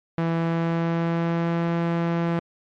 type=tone with pitch glide; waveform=sawtooth; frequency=165.8 to 168.89 Hz; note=E3 to E3; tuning=+10 to +42 cents; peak=-17 dBFS; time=0.18-2.39 s; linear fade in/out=0 ms; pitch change=+32 cents; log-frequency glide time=0.35-1.66 s; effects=low-pass 2000 Hz 12 dB/octave + MP3 64 kbps